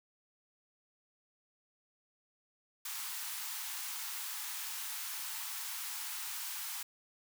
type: high-pass noise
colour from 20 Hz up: white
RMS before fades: -41 dBFS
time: 2.85-6.83 s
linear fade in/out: 5 ms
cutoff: 790 Hz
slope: 96 dB/octave
effects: none